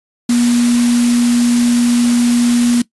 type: tone in noise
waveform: sine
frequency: 240 Hz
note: B3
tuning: 49 cents flat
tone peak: -9 dBFS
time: 0.29-2.82 s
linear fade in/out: 5 ms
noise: white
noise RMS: -22 dBFS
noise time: 0.29-2.82 s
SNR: +10 dB
effects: noise-tail reverb RT60 0.1 s tail -19 dB re dry + resampled to 24000 Hz